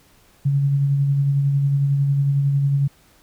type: tone with tremolo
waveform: sine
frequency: 140 Hz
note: C#3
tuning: 18 cents sharp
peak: -14 dBFS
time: 0.45-2.88 s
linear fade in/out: 10 ms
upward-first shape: sine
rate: 11 Hz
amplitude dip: 30%
effects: pink hiss -55 dBFS RMS until 3.22 s